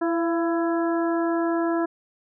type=harmonic tone with a mistuned harmonic; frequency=333.5 Hz; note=E4; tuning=20 cents sharp; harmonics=1 / 2 / 3 / 4 / 5; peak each=-22 / -28 / -32 / -34 / -36 dBFS; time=0.01-1.86 s; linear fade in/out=10 ms; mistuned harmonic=2; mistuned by=+30 cents; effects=none